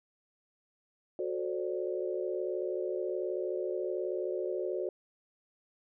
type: chord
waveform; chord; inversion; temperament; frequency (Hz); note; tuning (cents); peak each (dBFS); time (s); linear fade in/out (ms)
sine; D dominant seventh; first; just; 367.1 / 440.5 / 528.6 / 587.3; F#4 / A4 / C5 / D5; -14 / +2 / +18 / 0; -34 / -39 / -38 / -39; 1.19-4.89; 2
effects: none

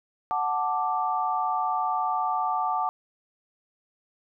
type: chord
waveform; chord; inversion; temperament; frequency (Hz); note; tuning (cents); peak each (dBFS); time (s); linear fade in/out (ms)
sine; D major; first; equal; 740 / 880 / 1174.7; F#5 / A5 / D6; 0 / 0 / 0; -28; 0.31-2.89; 0
effects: none

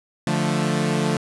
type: chord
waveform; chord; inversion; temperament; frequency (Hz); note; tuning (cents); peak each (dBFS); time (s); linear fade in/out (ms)
sawtooth; D minor; none; equal; 146.83 / 174.61 / 220; D3 / F3 / A3; 0 / 0 / 0; -20; 0.27-1.17; 2
effects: resampled to 24000 Hz

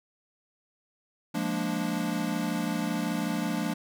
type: chord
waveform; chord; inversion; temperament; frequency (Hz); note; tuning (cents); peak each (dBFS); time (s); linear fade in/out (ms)
square; Bb dominant seventh; second; equal; 174.61 / 207.7 / 233.1 / 293.7; F3 / Ab3 / Bb3 / D4; 0 / 0 / 0 / 0; -34; 1.34-3.74; 10
effects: none

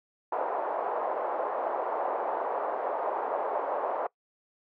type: band-pass noise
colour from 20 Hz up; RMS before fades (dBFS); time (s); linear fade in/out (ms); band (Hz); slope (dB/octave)
white; -31; 0.32-4.07; 5; 480 to 900; 24
effects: noise-tail reverb RT60 0.1 s tail -23 dB re dry

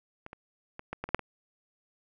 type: clicks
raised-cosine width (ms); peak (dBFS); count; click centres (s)
0.5; -27 / -28 / -25 / -20 / -19 / -24 / -7 / -24; 8; 0.264 / 0.331 / 0.794 / 0.93 / 1.04 / 1.09 / 1.146 / 1.193
effects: none

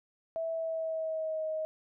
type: tone with pitch glide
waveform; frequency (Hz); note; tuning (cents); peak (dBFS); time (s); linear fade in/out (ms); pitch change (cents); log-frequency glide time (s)
sine; 655 to 628.7; E5 to D#5; -11 to +18; -31; 0.36-1.65; 0; -71; 0.51-1.46
effects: none

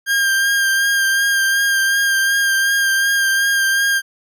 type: tone with vibrato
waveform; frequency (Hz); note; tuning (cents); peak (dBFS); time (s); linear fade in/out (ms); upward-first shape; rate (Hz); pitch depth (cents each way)
40% pulse; 1600; G6; +35; -13; 0.06-4.02; 50; sine; 2.7; 22
effects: none

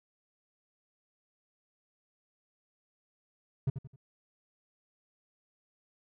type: tone with echo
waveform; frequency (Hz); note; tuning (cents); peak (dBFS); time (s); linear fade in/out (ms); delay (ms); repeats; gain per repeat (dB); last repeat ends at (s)
triangle; 133.9; C3; +40; -23; 3.67-3.7; 5; 87; 3; -9; 3.961
effects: none

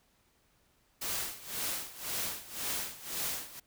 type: noise with tremolo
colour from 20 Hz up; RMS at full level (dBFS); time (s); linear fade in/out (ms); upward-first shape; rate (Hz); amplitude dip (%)
white; -34; 1.01-3.6; 10; sine; 1.9; 85
effects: pink hiss -70 dBFS RMS until 3.66 s

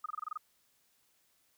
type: tone bursts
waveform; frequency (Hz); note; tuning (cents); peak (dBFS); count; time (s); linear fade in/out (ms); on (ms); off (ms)
sine; 1244.5; D#6; 0; -34; 8; 0.04-0.375; 5; 20; 25
effects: white hiss -72 dBFS RMS until 1.57 s

